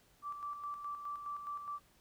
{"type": "tone with tremolo", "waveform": "sine", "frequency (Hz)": 1165, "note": "D6", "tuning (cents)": -14, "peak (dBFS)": -38, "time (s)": [0.22, 1.8], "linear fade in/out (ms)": 50, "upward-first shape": "square", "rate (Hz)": 4.8, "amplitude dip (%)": 50, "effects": ["pink hiss -68 dBFS RMS until 2 s"]}